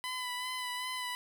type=tone with vibrato; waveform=15% pulse; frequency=1002 Hz; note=B5; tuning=25 cents sharp; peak=-29 dBFS; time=0.04-1.15 s; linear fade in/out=0 ms; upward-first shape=sine; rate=2.6 Hz; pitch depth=26 cents each way; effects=none